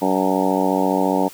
harmonic tone with a mistuned harmonic, 94.6 Hz, F#2, 39 cents sharp, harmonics 2 / 3 / 4 / 5 / 6 / 7 / 8 / 9 / 10, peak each -24 / -21 / -26 / -25 / -25 / -27 / -26 / -26 / -26 dBFS, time 0.01-1.29 s, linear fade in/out 20 ms, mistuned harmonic 10, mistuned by -50 cents, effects white hiss -42 dBFS RMS until 1.33 s

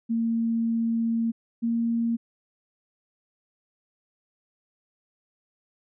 sine tone pair in turn, 229 / 231.7 Hz, A#3 / A#3, -31 / -10 cents, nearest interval unison, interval 21 cents, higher second, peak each -22 dBFS, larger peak neither, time 0.09-1.32 / 1.62-2.17 s, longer first, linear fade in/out 20 ms, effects none

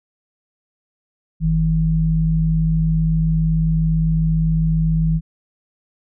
sine tone pair together, 47.42 / 160.1 Hz, F#1 / D#3, +43 / +50 cents, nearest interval octave + major sixth, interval 2107 cents, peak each -20 / -15 dBFS, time 1.4-5.21 s, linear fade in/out 50 ms, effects none

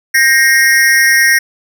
square tone with amplitude modulation, 1864.7 Hz, A#6, in tune, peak -3 dBFS, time 0.14-1.39 s, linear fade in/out 10 ms, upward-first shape sine, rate 271 Hz, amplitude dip 95%, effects none

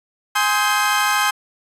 30% pulse chord, Ab major seventh, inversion none, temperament equal with one note detuned, 830.6 / 1046.5 / 1265.5 / 1568 Hz, Ab5 / C6 / Eb6 / G6, 0 / 0 / +29 / 0 cents, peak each -19 dBFS, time 0.35-1.31 s, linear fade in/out 10 ms, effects resampled to 32000 Hz

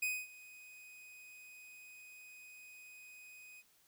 45% pulse tone with ADSR envelope, 2500 Hz, D#7, 8 cents sharp, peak -32 dBFS, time 0.02-3.63 s, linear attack 8 ms, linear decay 240 ms, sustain -21 dB, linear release 37 ms, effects white hiss -70 dBFS RMS until 3.87 s

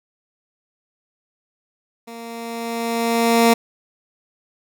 15% pulse tone with level ramp, 231.5 Hz, A#3, 12 cents flat, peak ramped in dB -28 to -4 dBFS, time 2.07-3.54 s, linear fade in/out 10 ms, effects none

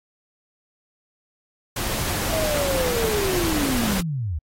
pink noise, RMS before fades -26 dBFS, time 1.76-4.01 s, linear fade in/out 5 ms
sine linear sweep, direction down, 653 to 69.3 Hz, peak -23 dBFS, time 2.32-4.39 s, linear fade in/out 10 ms
effects AAC 48 kbps

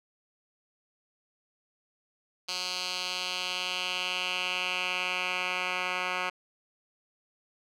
10% pulse tone with band-pass filter sweep, 182.1 Hz, F#3, 27 cents flat, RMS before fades -32 dBFS, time 2.48-6.3 s, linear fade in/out 10 ms, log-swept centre 4300 to 1900 Hz, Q 2.4, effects none

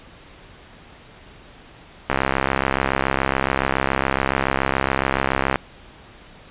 click train, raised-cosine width 0.5 ms, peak -3 dBFS, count 233, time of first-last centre 2.1-5.558 s, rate 67.1 Hz, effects pink hiss -45 dBFS RMS until 6.5 s + resampled to 8000 Hz

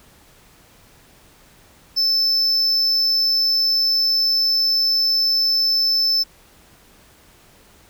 triangle tone, 5274 Hz, E8, in tune, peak -14 dBFS, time 1.96-6.24 s, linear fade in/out 20 ms, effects pink hiss -51 dBFS RMS until 7.89 s

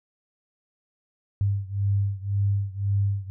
sine beating tone pair, 99.2 / 101.1 Hz, G2 / G#2, +21 / -46 cents, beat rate 1.9 Hz, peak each -24 / -26 dBFS, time 1.41-3.3 s, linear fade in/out 0 ms, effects none

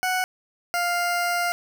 20% pulse tone pair in turn, 740 / 700.2 Hz, F#5 / F5, 0 / +4 cents, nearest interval minor second, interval 96 cents, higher first, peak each -17 dBFS, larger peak neither, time 0.03-0.24 / 0.74-1.52 s, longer second, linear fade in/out 0 ms, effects none

